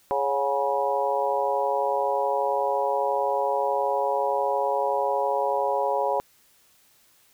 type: harmonic tone with a mistuned harmonic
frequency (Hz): 138.59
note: C#3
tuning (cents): 0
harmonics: 3 / 4 / 5 / 6 / 7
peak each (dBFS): -30 / -26 / -30 / -28 / -28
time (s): 0.11-6.2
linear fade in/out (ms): 0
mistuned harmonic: 5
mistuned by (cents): +66
effects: white hiss -60 dBFS RMS until 7.33 s